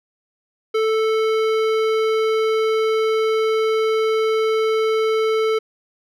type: tone with hard clipping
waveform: sine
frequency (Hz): 440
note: A4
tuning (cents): 0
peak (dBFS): -18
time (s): 0.74-5.59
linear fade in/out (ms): 10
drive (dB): 15
effects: none